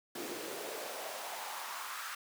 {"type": "noise with high-pass filter sweep", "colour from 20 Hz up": "pink", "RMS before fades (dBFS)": -42, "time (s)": [0.15, 2.15], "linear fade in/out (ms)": 5, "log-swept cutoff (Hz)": [310, 1400], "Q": 2.7, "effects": []}